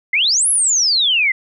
sine exponential two-way sweep, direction up then down, 2002 to 11175 to 2002 Hz, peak -12 dBFS, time 0.13-1.32 s, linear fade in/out 5 ms, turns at 0.49 s, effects none

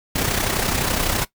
pink noise with amplitude modulation, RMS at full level -19 dBFS, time 0.15-1.25 s, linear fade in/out 10 ms, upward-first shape sine, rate 31.9 Hz, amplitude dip 55%, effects noise-tail reverb RT60 0.1 s tail -17 dB re dry

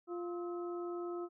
harmonic tone with a mistuned harmonic, 349.2 Hz, F4, in tune, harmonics 1 / 2 / 3 / 4, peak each -38 / -49 / -56 / -49 dBFS, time 0.07-1.29 s, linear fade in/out 50 ms, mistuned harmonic 4, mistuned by -140 cents, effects none

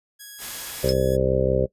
5% pulse tone with pitch glide, 1661.2 to 1688.3 Hz, G#6 to G#6, 0 to +28 cents, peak -28 dBFS, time 0.19-1.17 s, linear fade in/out 20 ms, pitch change +28 cents, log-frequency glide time 0.72-0.8 s
white noise, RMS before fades -34 dBFS, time 0.38-0.94 s, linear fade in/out 50 ms
harmonic tone, 65.41 Hz, C2, in tune, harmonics 1 / 2 / 3 / 4 / 5 / 6 / 7 / 8 / 9, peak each -28 / -26 / -30 / -35 / -35 / -25 / -27 / -23 / -27 dBFS, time 0.83-1.66 s, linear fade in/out 10 ms
sine tone with exponential decay, 5170 Hz, E8, 34 cents flat, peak -20 dBFS, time 0.89-0.98 s, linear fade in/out 0 ms, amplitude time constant 19 ms
effects noise-tail reverb RT60 0.1 s tail -18 dB re dry + resampled to 32000 Hz

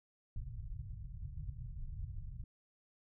pink low-pass noise, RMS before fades -44 dBFS, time 0.36-2.44 s, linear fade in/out 2 ms, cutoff 140 Hz, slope 48 dB/octave, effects none

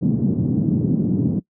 white band-pass noise, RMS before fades -19 dBFS, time 0.01-1.4 s, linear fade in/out 20 ms, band 120 to 260 Hz, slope 24 dB/octave, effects noise-tail reverb RT60 0.1 s tail -21 dB re dry

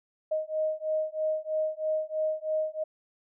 sine beating tone pair, 622.3 / 625.4 Hz, D#5 / D#5, 0 / +9 cents, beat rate 3.1 Hz, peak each -30 dBFS, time 0.31-2.84 s, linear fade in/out 10 ms, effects none

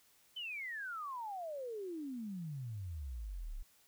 sine exponential sweep, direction down, 3098 to 30.87 Hz, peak -40 dBFS, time 0.36-3.63 s, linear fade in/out 10 ms, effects white hiss -68 dBFS RMS until 3.87 s

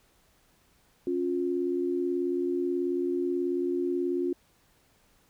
sine tone pair together, 275.9 / 354.3 Hz, C#4 / F4, -8 / +25 cents, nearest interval major third, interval 433 cents, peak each -31 / -27 dBFS, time 1.07-4.33 s, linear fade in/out 2 ms, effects pink hiss -65 dBFS RMS until 5.29 s

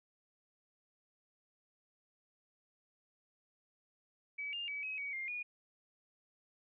sine tone with pitch steps, 2285 / 2809 / 2284 / 2545 / 2259 / 2115 / 2448 Hz, D7 / F7 / D7 / D#7 / C#7 / C7 / D#7, -48 / +9 / -49 / +39 / +32 / +18 / -29 cents, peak -38 dBFS, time 4.38-5.43 s, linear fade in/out 10 ms, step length 150 ms, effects none

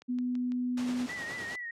click train, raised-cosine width 0.2 ms, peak -33 dBFS, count 4, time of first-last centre 0.02-0.52 s, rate 6 Hz
sine tone, 248.2 Hz, B3, 9 cents sharp, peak -28 dBFS, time 0.08-1.07 s, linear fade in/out 20 ms
pink noise with tremolo, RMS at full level -40 dBFS, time 0.77-1.56 s, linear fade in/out 5 ms, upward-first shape sine, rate 9.7 Hz, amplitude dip 35%
sine tone with vibrato, 1922 Hz, B6, 48 cents flat, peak -36 dBFS, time 1.09-1.71 s, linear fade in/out 5 ms, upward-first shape triangle, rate 4.7 Hz, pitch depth 73 cents each way
effects high-pass 150 Hz 12 dB/octave + low-pass 7000 Hz 12 dB/octave

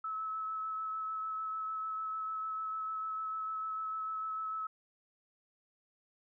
sine tone with vibrato, 1298 Hz, E6, 27 cents flat, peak -35 dBFS, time 0.04-4.67 s, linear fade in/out 5 ms, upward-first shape sine, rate 6.7 Hz, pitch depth 13 cents each way, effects none

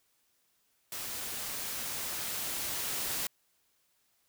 white noise with level ramp, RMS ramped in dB -39 to -34 dBFS, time 0.92-3.27 s, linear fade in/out 2 ms, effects white hiss -73 dBFS RMS until 4.28 s

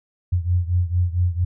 sine beating tone pair, 87.31 / 91.71 Hz, F2 / F#2, 0 / -15 cents, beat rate 4.4 Hz, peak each -19 / -22 dBFS, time 0.32-1.45 s, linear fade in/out 10 ms, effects none

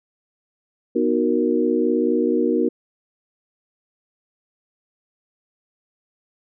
sine chord, B major seventh, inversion none, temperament equal, 246.9 / 311.1 / 370 / 466.2 Hz, B3 / D#4 / F#4 / A#4, 0 / 0 / 0 / 0 cents, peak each -22 dBFS, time 0.95-2.69 s, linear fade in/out 10 ms, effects none

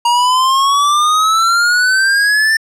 square exponential sweep, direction up, 943 to 1794 Hz, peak -10 dBFS, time 0.05-2.57 s, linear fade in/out 5 ms, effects low-pass 9000 Hz 12 dB/octave

